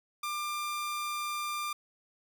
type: tone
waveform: sawtooth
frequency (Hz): 1193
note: D6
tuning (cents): +27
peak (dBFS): -29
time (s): 0.23-1.73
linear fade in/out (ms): 5
effects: none